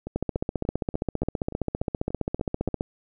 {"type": "two click trains", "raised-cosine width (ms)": 2, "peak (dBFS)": [-12, -20], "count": [41, 10], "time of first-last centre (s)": [[0.16, 2.809], [0.07, 2.686]], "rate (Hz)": [15.1, 3.44], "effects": []}